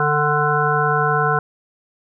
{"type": "harmonic tone", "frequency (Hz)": 148.6, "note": "D3", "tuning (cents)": 21, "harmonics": [1, 3, 5, 7, 9, 10], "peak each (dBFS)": [-22, -22, -22, -22, -22, -22], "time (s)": [0, 1.39], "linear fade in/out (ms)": 2, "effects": []}